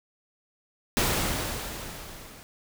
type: noise with level ramp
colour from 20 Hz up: pink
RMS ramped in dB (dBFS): -23 to -48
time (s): 0.97-2.43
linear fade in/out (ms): 0
effects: none